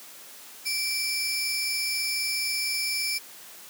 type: tone pair together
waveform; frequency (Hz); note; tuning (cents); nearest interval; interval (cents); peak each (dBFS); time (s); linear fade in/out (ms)
sawtooth; 2337 / 5246; D7 / E8; -9 / -9; octave + major second; 1400; -26; 0.65-3.19; 20
effects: white hiss -46 dBFS RMS until 3.69 s + high-pass 200 Hz 12 dB/octave